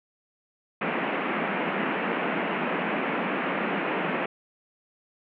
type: band-pass noise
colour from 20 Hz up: pink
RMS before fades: -28 dBFS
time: 0.81-4.26 s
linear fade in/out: 5 ms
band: 180 to 2700 Hz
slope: 48 dB/octave
effects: none